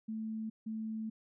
sine tone bursts at uneven times, 220 Hz, A3, in tune, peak -36 dBFS, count 2, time 0.08-0.5 / 0.66-1.1 s, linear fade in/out 10 ms, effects none

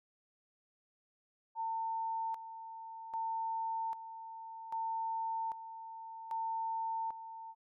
sine tone with tremolo, 900 Hz, A5, 39 cents sharp, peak -34 dBFS, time 1.55-7.55 s, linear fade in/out 50 ms, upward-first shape square, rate 0.63 Hz, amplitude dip 70%, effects none

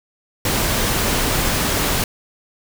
pink noise, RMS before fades -19 dBFS, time 0.45-2.04 s, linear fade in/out 2 ms, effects none

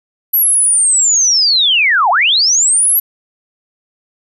sine linear two-way sweep, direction down then up, 11910 to 674 to 11910 Hz, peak -8 dBFS, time 0.33-3 s, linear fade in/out 10 ms, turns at 2.1 s, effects none

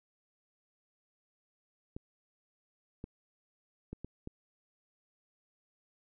clicks, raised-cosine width 3 ms, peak -28 dBFS, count 5, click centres 1.965 / 3.041 / 3.93 / 4.046 / 4.274 s, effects none

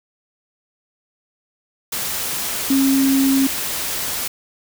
sine tone in noise, 270 Hz, C#4, 45 cents flat, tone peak -13 dBFS, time 2.7-3.47 s, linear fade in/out 5 ms, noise white, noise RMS -24 dBFS, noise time 1.92-4.28 s, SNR +8 dB, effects none

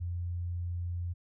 sine tone, 87.31 Hz, F2, in tune, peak -32 dBFS, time 0-1.14 s, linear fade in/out 20 ms, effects none

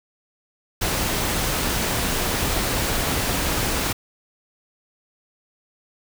pink noise, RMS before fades -23 dBFS, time 0.81-3.93 s, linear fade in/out 10 ms, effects none

